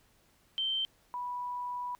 sine tone pair in turn, 3119 / 982.4 Hz, G7 / B5, -9 / -9 cents, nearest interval octave + minor sixth, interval 2000 cents, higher first, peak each -29 / -34 dBFS, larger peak first, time 0.58-0.85 / 1.14-1.95 s, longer second, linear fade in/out 0 ms, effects pink hiss -67 dBFS RMS until 1.99 s

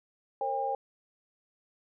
sine tone cluster, 462.5 / 540 / 804 Hz, A#4 / C#5 / G5, -14 / -45 / +44 cents, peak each -38 / -34 / -30 dBFS, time 0.41-0.75 s, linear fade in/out 2 ms, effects none

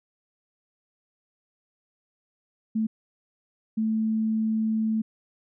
sine tone bursts at uneven times, 220 Hz, A3, in tune, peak -22 dBFS, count 2, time 2.75-2.87 / 3.77-5.02 s, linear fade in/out 10 ms, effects none

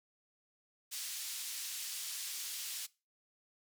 pink band-pass noise, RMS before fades -42 dBFS, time 0.91-2.87 s, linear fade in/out 20 ms, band 3900 to 15000 Hz, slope 12 dB/octave, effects noise-tail reverb RT60 0.3 s tail -22 dB re dry

